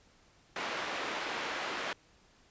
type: band-pass noise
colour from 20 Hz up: white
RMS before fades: -37 dBFS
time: 0.56-1.93 s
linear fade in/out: 2 ms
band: 290 to 2200 Hz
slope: 12 dB/octave
effects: pink hiss -64 dBFS RMS until 2.5 s + resampled to 16000 Hz